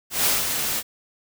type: noise with ADSR envelope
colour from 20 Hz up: white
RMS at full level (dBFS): -19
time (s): 0.1-0.83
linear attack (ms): 150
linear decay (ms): 180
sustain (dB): -6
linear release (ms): 48
effects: none